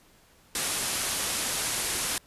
white low-pass noise, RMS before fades -30 dBFS, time 0.55-2.18 s, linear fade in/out 2 ms, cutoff 12000 Hz, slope 96 dB/octave, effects pink hiss -59 dBFS RMS until 2.26 s + resampled to 32000 Hz

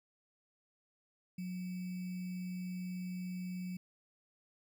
sine tone with sample-and-hold, 181.7 Hz, F#3, 31 cents flat, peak -38 dBFS, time 1.38-3.77 s, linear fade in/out 5 ms, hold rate 2450 Hz, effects none

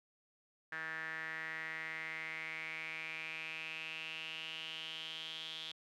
sawtooth tone with band-pass filter sweep, 159.7 Hz, D#3, 45 cents sharp, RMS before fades -44 dBFS, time 0.72-5.72 s, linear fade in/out 5 ms, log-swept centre 1700 to 3400 Hz, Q 7.2, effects none

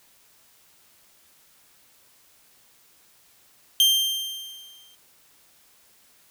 40% pulse tone with exponential decay, 3160 Hz, G7, 13 cents sharp, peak -13 dBFS, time 3.8-4.95 s, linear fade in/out 1 ms, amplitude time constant 250 ms, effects white hiss -58 dBFS RMS until 6.3 s

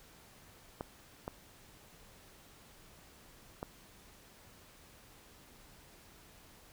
clicks, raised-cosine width 1 ms, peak -24 dBFS, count 3, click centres 0.809 / 1.279 / 3.629 s, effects pink hiss -59 dBFS RMS until 6.72 s

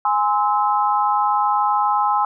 sine chord, Ab augmented, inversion none, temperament just, 830.6 / 1038.3 / 1297.8 Hz, Ab5 / C6 / E6, 0 / -14 / -27 cents, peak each -18 / -20 / -22 dBFS, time 0.05-2.25 s, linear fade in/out 2 ms, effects none

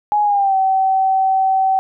sine tone with pitch glide, 835 to 765.7 Hz, G#5 to G5, +9 to -41 cents, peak -12 dBFS, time 0.12-1.79 s, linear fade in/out 0 ms, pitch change -150 cents, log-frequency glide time 0.23-0.56 s, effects none

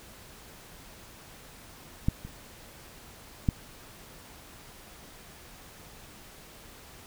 clicks, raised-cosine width 5 ms, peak -11 / -27 / -10 dBFS, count 3, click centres 2.085 / 2.25 / 3.488 s, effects pink hiss -50 dBFS RMS until 7.06 s

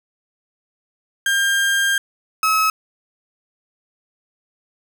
35% pulse tone pair in turn, 1600 / 1285.9 Hz, G6 / E6, +35 / -43 cents, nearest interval major third, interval 378 cents, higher first, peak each -14 / -13 dBFS, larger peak second, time 1.26-1.98 / 2.43-2.7 s, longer first, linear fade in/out 2 ms, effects none

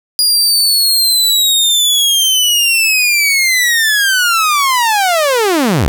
sawtooth linear sweep, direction down, 4880 to 52 Hz, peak -6 dBFS, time 0.19-5.88 s, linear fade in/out 0 ms, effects none

